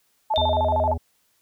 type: tone with vibrato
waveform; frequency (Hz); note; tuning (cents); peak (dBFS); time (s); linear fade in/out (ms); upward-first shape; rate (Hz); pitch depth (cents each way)
sine; 740; F#5; 0; -19; 0.3-0.94; 10; square; 13; 280
type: tone with exponential decay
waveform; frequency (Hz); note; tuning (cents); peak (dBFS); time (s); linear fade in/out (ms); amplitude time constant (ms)
sine; 3605; A7; +41; -21; 0.36-0.87; 0; 110
type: harmonic tone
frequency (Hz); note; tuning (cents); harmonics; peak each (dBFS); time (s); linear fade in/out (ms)
82; E2; -9; 1 / 3 / 5 / 7 / 9 / 10; -25 / -35 / -39 / -42 / -44 / -45; 0.37-0.98; 10
effects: white hiss -66 dBFS RMS until 1.41 s